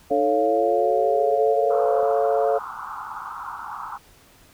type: chord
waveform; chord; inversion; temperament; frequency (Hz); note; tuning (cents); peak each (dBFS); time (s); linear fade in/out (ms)
sine; A augmented; none; equal; 440 / 554.4 / 698.5; A4 / C#5 / E#5; 0 / 0 / 0; -22; 0.1-2.59; 20
type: exponential sweep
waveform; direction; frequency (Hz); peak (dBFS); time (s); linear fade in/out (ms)
sine; up; 291 to 523.3; -26; 0.11-2.03; 0
type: band-pass noise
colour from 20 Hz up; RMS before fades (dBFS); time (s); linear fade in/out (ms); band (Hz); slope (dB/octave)
white; -34; 1.7-3.98; 10; 800 to 1400; 96
effects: pink hiss -53 dBFS RMS until 4.53 s